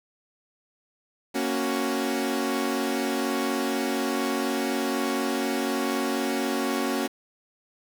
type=chord; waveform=sawtooth; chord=F# major; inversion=first; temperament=equal; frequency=233.1 / 277.2 / 370 Hz; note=A#3 / C#4 / F#4; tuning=0 / 0 / 0 cents; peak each=-26 / -24 / -26 dBFS; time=1.34-7.08 s; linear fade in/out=20 ms; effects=7-bit